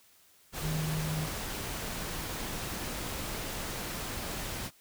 sine tone in noise, 155.9 Hz, D#3, 4 cents sharp, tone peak -31 dBFS, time 0.61-1.29 s, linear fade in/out 50 ms, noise pink, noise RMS -37 dBFS, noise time 0.52-4.71 s, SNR +3 dB, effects white hiss -62 dBFS RMS until 4.8 s

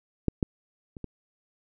clicks, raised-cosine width 3 ms, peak -10 / -11 / -28 / -22 dBFS, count 4, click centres 0.283 / 0.428 / 0.968 / 1.043 s, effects none

